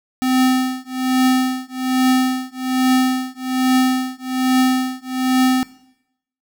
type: tone with tremolo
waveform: square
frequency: 257.5 Hz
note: C4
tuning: 28 cents flat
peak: -12 dBFS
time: 0.22-5.63 s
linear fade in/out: 0 ms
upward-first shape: triangle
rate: 1.2 Hz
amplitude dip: 100%
effects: noise-tail reverb RT60 0.8 s tail -18 dB re dry